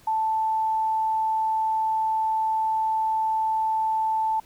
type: tone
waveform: sine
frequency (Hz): 880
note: A5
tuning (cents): 0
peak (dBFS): -21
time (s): 0.07-4.4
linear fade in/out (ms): 5
effects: pink hiss -55 dBFS RMS until 4.45 s